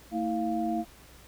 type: tone cluster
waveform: sine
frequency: 225.1 / 324 / 698 Hz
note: A3 / E4 / F5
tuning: +40 / -30 / -1 cents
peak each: -31 dBFS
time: 0.11-0.85 s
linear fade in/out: 50 ms
effects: added 60 Hz sine -56 dBFS peak until 1.27 s + pink hiss -54 dBFS RMS until 1.27 s